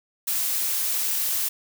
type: noise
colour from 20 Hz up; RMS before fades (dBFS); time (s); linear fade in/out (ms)
blue; -25; 0.27-1.49; 10
effects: none